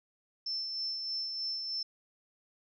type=tone with tremolo; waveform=sine; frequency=5320 Hz; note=E8; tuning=15 cents sharp; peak=-32 dBFS; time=0.46-1.83 s; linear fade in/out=5 ms; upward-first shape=sine; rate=3.2 Hz; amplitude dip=35%; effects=none